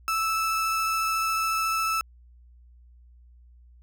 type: tone with vibrato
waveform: 35% pulse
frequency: 1314 Hz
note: E6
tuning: 6 cents flat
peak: -22 dBFS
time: 0.08-2.01 s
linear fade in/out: 0 ms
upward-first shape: triangle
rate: 14 Hz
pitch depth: 9 cents each way
effects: added 60 Hz sine -50 dBFS peak until 3.82 s